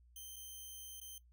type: tone with dropouts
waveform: 5% pulse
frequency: 3115 Hz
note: G7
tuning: 12 cents flat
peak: -40 dBFS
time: 0.16-1.18 s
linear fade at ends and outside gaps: 2 ms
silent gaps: 0.36-0.364 / 1.001-1.014 s
effects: noise-tail reverb RT60 0.1 s tail -17 dB re dry + added 60 Hz sine -62 dBFS peak until 1.32 s